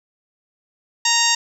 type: harmonic tone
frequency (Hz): 930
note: A#5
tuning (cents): -4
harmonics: 1 / 2 / 3 / 4 / 5 / 6 / 7 / 8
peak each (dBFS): -23 / -23 / -23 / -23 / -23 / -23 / -23 / -23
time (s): 1.05-1.35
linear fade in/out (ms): 5
effects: 7-bit

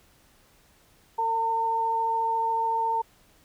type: tone pair together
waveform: sine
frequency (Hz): 453.5 / 907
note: A#4 / A#5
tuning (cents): -48 / -48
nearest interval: octave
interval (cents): 1200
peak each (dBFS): -34 / -23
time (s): 1.18-3.02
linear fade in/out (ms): 10
effects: pink hiss -60 dBFS RMS until 3.44 s

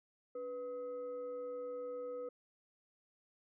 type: tone with frequency modulation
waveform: sine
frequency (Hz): 493.9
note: B4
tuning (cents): 0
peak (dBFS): -40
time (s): 0.35-2.29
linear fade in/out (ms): 5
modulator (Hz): 778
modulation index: 0.37
effects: none

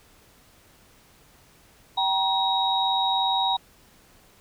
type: tone cluster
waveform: sine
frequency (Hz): 773 / 950 / 3799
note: G5 / A#5 / A#7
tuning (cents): -24 / +33 / +32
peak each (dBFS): -25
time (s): 1.97-3.57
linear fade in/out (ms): 10
effects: pink hiss -56 dBFS RMS until 4.4 s

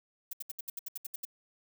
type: noise bursts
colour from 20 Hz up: violet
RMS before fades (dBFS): -38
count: 11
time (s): 0.31-1.252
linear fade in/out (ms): 5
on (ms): 22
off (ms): 70
effects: none

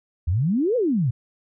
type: exponential two-way sweep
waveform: sine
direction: up then down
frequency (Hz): 75.8 to 523.3 to 110.2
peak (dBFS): -18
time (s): 0.27-1.11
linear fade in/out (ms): 10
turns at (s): 0.76
effects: none

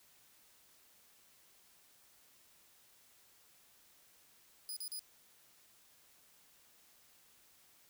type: tone bursts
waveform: 10% pulse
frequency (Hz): 4969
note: D#8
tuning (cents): -3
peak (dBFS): -34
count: 3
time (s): 4.69-4.993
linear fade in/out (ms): 0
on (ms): 75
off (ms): 39
effects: white hiss -66 dBFS RMS until 7.89 s

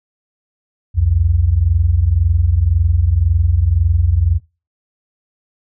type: tone pair together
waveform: sine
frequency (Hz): 65.41 / 87.31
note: C2 / F2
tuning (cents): 0 / 0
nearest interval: perfect fourth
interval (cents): 500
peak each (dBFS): -16 / -12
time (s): 0.94-4.4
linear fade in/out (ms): 50
effects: noise-tail reverb RT60 0.3 s tail -19 dB re dry

